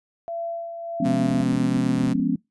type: tone with tremolo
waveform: sine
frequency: 675 Hz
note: E5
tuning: 41 cents sharp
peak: -26 dBFS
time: 0.28-1.43 s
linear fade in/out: 0 ms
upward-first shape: sine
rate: 1.6 Hz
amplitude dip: 50%
type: chord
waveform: sine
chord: C# dominant seventh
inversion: first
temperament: just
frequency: 173.24 / 207.9 / 249.5 / 277.2 Hz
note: E#3 / G#3 / B3 / C#4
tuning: -14 / +2 / +18 / 0 cents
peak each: -27 / -26 / -24 / -24 dBFS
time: 1-2.36 s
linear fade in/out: 5 ms
type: tone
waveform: sawtooth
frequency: 128.5 Hz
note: C3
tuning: 31 cents flat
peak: -23 dBFS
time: 1.04-2.14 s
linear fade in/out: 20 ms
type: clicks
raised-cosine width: 3 ms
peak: -28 dBFS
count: 11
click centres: 1.307 / 1.345 / 1.41 / 1.528 / 1.564 / 1.769 / 1.981 / 2.037 / 2.075 / 2.157 / 2.199 s
effects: noise-tail reverb RT60 0.2 s tail -24 dB re dry + resampled to 24000 Hz